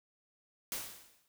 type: noise with exponential decay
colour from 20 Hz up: white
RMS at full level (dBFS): -36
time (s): 0.72-1.28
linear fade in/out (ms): 1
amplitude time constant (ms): 120
effects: none